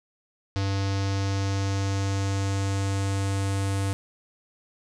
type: tone with low-pass filter sweep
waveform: square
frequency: 98 Hz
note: G2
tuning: in tune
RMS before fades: -26 dBFS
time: 0.56-3.93 s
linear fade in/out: 0 ms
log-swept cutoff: 5100 to 9300 Hz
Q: 2.2
effects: none